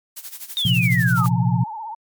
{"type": "noise with tremolo", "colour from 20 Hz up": "blue", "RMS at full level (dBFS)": -32, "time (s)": [0.16, 1.29], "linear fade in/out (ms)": 10, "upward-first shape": "sine", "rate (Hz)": 12, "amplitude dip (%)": 80}
{"type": "exponential sweep", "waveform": "sine", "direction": "down", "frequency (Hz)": [3729, 1179], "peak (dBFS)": -19, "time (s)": [0.57, 1.26], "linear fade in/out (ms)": 0}
{"type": "chord", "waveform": "sine", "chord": "Bb suspended second", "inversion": "none", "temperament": "just", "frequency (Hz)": [116.54, 131.11, 174.81], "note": ["Bb2", "C3", "F3"], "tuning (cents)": [0, 4, 2], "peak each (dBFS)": -20, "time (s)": [0.65, 1.64], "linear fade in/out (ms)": 5}
{"type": "tone with vibrato", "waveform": "sine", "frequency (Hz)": 880, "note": "A5", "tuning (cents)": 0, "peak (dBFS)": -28, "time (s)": [1.17, 1.95], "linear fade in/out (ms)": 10, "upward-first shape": "triangle", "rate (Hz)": 16, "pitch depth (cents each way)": 110}
{"effects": ["MP3 96 kbps"]}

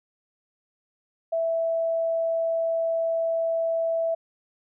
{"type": "tone", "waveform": "sine", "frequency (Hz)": 659.3, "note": "E5", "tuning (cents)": 0, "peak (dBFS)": -22, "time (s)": [1.32, 4.15], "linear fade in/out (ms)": 10, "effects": []}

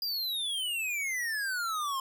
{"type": "exponential sweep", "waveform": "square", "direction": "down", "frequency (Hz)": [4877, 1046.5], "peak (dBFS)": -31, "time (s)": [0.02, 2], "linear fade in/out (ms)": 2, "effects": []}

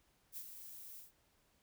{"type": "noise with ADSR envelope", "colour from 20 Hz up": "violet", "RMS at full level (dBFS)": -45, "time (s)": [0.32, 1.12], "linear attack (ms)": 51, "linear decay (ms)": 66, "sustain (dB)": -7, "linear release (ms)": 140, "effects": ["pink hiss -74 dBFS RMS until 1.62 s"]}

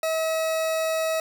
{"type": "tone", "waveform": "40% pulse", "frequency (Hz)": 642, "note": "E5", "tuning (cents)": -46, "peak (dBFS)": -22, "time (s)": [0.03, 1.2], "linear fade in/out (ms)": 2, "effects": []}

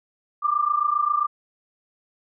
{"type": "tone pair together", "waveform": "sine", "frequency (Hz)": [1174.7, 1202.2], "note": ["D6", "D6"], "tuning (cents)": [0, 40], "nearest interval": "unison", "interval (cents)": 40, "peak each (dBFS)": [-22, -22], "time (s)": [0.42, 1.27], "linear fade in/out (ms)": 20, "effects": []}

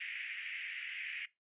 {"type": "band-pass noise", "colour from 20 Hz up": "pink", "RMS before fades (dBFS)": -43, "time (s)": [0, 1.26], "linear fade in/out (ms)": 10, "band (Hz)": [1900, 2700], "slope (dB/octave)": 48, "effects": ["noise-tail reverb RT60 0.2 s tail -19 dB re dry", "resampled to 8000 Hz"]}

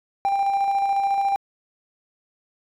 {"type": "tone with tremolo", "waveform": "triangle", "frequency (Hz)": 792, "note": "G5", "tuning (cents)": 18, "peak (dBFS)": -15, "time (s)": [0.25, 1.36], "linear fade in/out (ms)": 0, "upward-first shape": "square", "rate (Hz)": 14, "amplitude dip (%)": 35, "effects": ["tanh soft clip ceiling -11 dBFS"]}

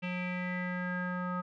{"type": "tone with low-pass filter sweep", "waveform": "square", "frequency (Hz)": 180, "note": "F#3", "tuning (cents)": -47, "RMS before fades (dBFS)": -35, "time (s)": [0.02, 1.42], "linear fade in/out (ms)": 20, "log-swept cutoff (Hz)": [2600, 1300], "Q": 7.3, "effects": []}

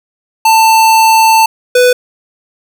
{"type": "tone pair in turn", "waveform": "square", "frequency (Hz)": [890, 496.6], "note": ["A5", "B4"], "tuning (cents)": [20, 9], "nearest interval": "minor seventh", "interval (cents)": 1011, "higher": "first", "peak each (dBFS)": -5, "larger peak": "neither", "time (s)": [[0.45, 1.46], [1.75, 1.93]], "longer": "first", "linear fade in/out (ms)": 5, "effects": []}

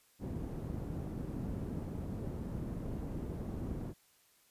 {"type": "low-pass noise", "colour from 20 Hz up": "white", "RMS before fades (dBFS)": -40, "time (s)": [0.19, 3.94], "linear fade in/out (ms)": 50, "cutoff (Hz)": 220, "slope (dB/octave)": 12, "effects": ["white hiss -68 dBFS RMS until 4.5 s", "resampled to 32000 Hz"]}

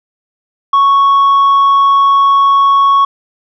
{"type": "tone with tanh clipping", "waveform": "sine", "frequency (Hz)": 1108.7, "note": "C#6", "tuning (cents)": 0, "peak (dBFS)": -6, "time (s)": [0.73, 3.05], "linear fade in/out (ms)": 5, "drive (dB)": 2, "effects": []}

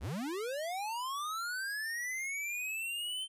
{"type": "linear sweep", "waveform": "square", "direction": "up", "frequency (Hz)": [44.51, 3113], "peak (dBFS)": -36, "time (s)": [0, 3.28], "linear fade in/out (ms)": 50, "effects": ["resampled to 32000 Hz"]}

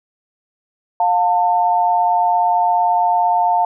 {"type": "tone pair together", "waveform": "sine", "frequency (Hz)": [710, 895.6], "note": ["F5", "A5"], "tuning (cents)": [28, 30], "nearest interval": "major third", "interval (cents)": 402, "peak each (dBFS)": -15, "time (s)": [1, 3.65], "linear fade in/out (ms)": 2, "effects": []}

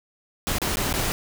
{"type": "noise with dropouts", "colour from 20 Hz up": "pink", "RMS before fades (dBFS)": -25, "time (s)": [0.47, 1.12], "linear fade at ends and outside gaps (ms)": 0, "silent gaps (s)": [[0.584, 0.617], [0.757, 0.77], [0.927, 0.939]], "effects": []}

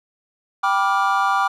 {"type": "chord", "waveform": "triangle", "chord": "G dominant seventh", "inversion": "none", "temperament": "just", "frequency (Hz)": [784, 980, 1176, 1411.2], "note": ["G5", "B5", "D6", "F6"], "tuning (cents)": [0, -14, 2, 18], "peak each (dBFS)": [-19, -22, -18, -22], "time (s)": [0.63, 1.48], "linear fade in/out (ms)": 10, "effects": []}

